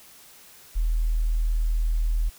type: tone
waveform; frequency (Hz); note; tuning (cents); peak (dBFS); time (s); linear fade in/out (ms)
sine; 40.07; E1; -48; -20; 0.75-2.3; 20
effects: white hiss -50 dBFS RMS until 2.38 s